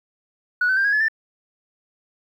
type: tone with pitch steps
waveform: sine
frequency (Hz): 1467 / 1524.9 / 1585.1 / 1647.6 / 1712.6 / 1780.2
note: F#6 / G6 / G6 / G#6 / A6 / A6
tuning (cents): -15 / -48 / +19 / -14 / -47 / +20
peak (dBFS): -15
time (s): 0.61-1.084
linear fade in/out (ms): 5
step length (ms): 79
effects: tanh soft clip ceiling -13 dBFS + 9-bit